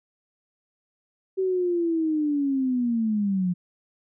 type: linear sweep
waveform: sine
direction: down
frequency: 383.4 to 174.61 Hz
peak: -21 dBFS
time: 1.37-3.54 s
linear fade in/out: 20 ms
effects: none